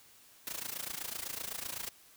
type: noise with amplitude modulation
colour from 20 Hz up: white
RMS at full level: -37 dBFS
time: 0.47-1.89 s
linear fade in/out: 0 ms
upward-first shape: sine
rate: 27.9 Hz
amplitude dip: 85%
effects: white hiss -60 dBFS RMS until 2.16 s